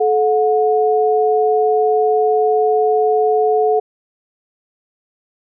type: tone pair together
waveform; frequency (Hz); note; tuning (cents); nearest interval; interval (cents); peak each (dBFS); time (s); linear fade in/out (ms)
sine; 432.3 / 726; A4 / F#5; -31 / -33; major sixth; 898; -13 / -16; 0-3.8; 10
effects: none